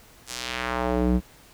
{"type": "tone with band-pass filter sweep", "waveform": "square", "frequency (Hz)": 61.74, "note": "B1", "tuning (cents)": 0, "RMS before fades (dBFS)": -25, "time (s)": [0.26, 1.21], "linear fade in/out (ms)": 50, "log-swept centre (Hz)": [8400, 170], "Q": 1.1, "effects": ["pink hiss -52 dBFS RMS until 1.53 s"]}